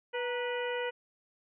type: harmonic tone with a mistuned harmonic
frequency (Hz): 490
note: B4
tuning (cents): -14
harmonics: 1 / 2 / 3 / 4 / 5 / 6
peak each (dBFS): -33 / -40 / -41 / -41 / -44 / -44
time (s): 0.13-0.91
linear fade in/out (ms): 20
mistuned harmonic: 2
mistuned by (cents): -72
effects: none